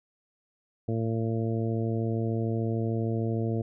harmonic tone, 113.2 Hz, A2, 50 cents sharp, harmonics 1 / 2 / 3 / 4 / 5 / 6, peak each -28 / -32 / -34 / -35 / -41 / -41 dBFS, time 0.88-3.62 s, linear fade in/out 5 ms, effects none

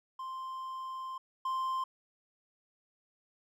triangle tone pair in turn, 1046.5 / 1046.5 Hz, C6 / C6, 0 / 0 cents, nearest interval unison, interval 0 cents, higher neither, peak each -36 / -29 dBFS, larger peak second, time 0.19-1.18 / 1.45-1.84 s, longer first, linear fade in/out 5 ms, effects none

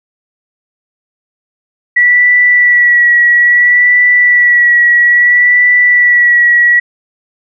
sine tone with vibrato, 1946 Hz, B6, 26 cents flat, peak -4 dBFS, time 1.96-6.8 s, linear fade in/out 10 ms, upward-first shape sine, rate 0.6 Hz, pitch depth 22 cents each way, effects none

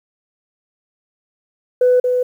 sine tone with echo, 498.9 Hz, B4, 17 cents sharp, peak -8 dBFS, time 1.81-2 s, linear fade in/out 5 ms, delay 230 ms, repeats 1, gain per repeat -5 dB, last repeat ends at 2.23 s, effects tanh soft clip ceiling -6 dBFS + 8-bit

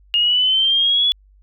sine linear sweep, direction up, 2839 to 3420 Hz, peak -13 dBFS, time 0.14-1.12 s, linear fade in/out 0 ms, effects added 49 Hz sine -48 dBFS peak until 1.42 s

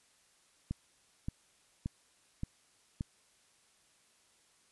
click train, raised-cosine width 5 ms, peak -23 dBFS, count 5, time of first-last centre 0.71-3.009 s, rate 1.74 Hz, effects white hiss -68 dBFS RMS until 4.71 s + resampled to 24000 Hz

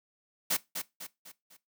white noise with echo, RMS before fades -28 dBFS, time 0.5-0.57 s, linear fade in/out 10 ms, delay 250 ms, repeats 4, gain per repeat -7 dB, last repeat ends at 1.57 s, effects noise-tail reverb RT60 0.2 s tail -19 dB re dry + high-pass 150 Hz 12 dB/octave

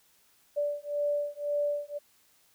sine beating tone pair, 582 / 583.9 Hz, D5 / D5, -16 / -10 cents, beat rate 1.9 Hz, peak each -31 dBFS, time 0.56-1.99 s, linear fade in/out 20 ms, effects white hiss -65 dBFS RMS until 2.54 s

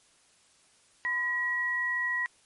sine tone pair together, 1014.4 / 1915 Hz, B5 / A#6, +46 / +46 cents, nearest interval major seventh, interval 1100 cents, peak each -37 / -27 dBFS, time 1.05-2.26 s, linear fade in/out 0 ms, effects white hiss -63 dBFS RMS until 2.45 s + MP3 48 kbps

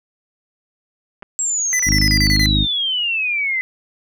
clicks, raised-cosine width 0.5 ms, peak -21 dBFS, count 2, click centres 1.224 / 1.229 s
sine exponential sweep, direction down, 7680 to 2021 Hz, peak -17 dBFS, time 1.39-3.61 s, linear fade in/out 0 ms
square tone bursts, 2000 Hz, B6, 21 cents sharp, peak -18 dBFS, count 8, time 1.73-2.459 s, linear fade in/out 0 ms, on 64 ms, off 31 ms
harmonic tone, 51.5 Hz, G#1, 14 cents flat, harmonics 1 / 2 / 3 / 4 / 5 / 6, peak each -18 / -21 / -23 / -24 / -25 / -26 dBFS, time 1.85-2.67 s, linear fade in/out 50 ms
effects none

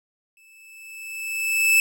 45% pulse tone with exponential growth, 2627 Hz, E7, 7 cents flat, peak -13 dBFS, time 0.37-1.8 s, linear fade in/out 1 ms, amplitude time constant 310 ms, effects none

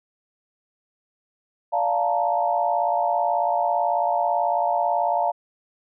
sine chord, Bb major seventh, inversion first, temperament just, 582.7 / 699.2 / 874.1 / 932.3 Hz, D5 / F5 / A5 / Bb5, -14 / +2 / -12 / 0 cents, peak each -27 / -22 / -25 / -27 dBFS, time 1.72-5.32 s, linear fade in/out 20 ms, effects none

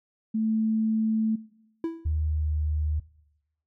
sine tone, 220 Hz, A3, in tune, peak -23 dBFS, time 0.34-1.36 s, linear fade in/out 10 ms
triangle tone with exponential decay, 329.6 Hz, E4, in tune, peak -21 dBFS, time 1.84-2.12 s, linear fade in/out 2 ms, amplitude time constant 59 ms
sine tone with pitch glide, 77.4 to 76.2 Hz, D#2 to D#2, -9 to -36 cents, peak -23 dBFS, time 2.05-3 s, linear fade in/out 10 ms, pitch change -27 cents, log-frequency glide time 2.21-2.54 s
effects noise-tail reverb RT60 0.9 s tail -21 dB re dry

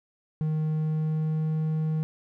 triangle tone with pitch glide, 155.56 to 156.91 Hz, D#3 to D#3, 0 to +15 cents, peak -22 dBFS, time 0.41-2.03 s, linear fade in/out 0 ms, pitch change +15 cents, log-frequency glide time 0.69-1.52 s, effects none

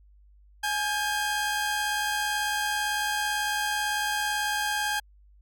sawtooth tone pair together, 839 / 1600 Hz, G#5 / G6, +17 / +35 cents, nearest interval major seventh, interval 1118 cents, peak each -25 dBFS, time 0.63-5 s, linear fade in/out 10 ms, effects added 50 Hz sine -53 dBFS peak until 5.41 s + AAC 64 kbps

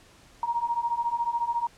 sine beating tone pair, 932.3 / 946.3 Hz, A#5 / A#5, 0 / +26 cents, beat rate 14 Hz, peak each -29 / -27 dBFS, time 0.43-1.67 s, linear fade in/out 2 ms, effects pink hiss -55 dBFS RMS until 1.77 s + low-pass 9000 Hz 12 dB/octave

